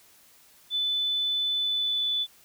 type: tone with pitch glide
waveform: sine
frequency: 3500 to 3480 Hz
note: A7 to A7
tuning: -10 to -20 cents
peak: -24 dBFS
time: 0.7-2.27 s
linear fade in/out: 50 ms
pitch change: -10 cents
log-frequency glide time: 1.58-2.08 s
effects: white hiss -57 dBFS RMS until 2.44 s